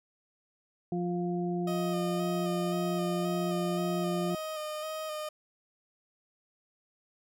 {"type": "harmonic tone", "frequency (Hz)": 175.7, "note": "F3", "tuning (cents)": 11, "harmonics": [1, 2, 4], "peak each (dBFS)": [-31, -33, -39], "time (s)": [0.92, 4.35], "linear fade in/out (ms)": 2}
{"type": "tone with vibrato", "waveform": "30% pulse", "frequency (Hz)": 619, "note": "D#5", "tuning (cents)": -9, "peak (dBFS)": -32, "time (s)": [1.67, 5.29], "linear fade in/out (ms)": 5, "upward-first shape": "square", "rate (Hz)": 1.9, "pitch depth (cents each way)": 22}
{"effects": []}